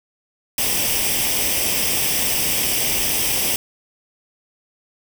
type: noise with comb filter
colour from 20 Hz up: white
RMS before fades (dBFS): -20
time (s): 0.58-3.56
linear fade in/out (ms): 2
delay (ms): 0.36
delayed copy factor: +0.65
effects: none